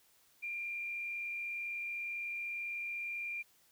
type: tone with frequency modulation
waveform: sine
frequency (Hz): 2392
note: D7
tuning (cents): +31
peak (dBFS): -37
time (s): 0.42-3.43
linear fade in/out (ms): 20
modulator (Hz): 58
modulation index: 0.64
effects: white hiss -68 dBFS RMS until 3.71 s